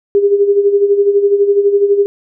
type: tone with tremolo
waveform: sine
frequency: 403.2 Hz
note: G4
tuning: 49 cents sharp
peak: -5 dBFS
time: 0.15-2.06 s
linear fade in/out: 0 ms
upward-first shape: sine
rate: 12 Hz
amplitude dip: 65%
effects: none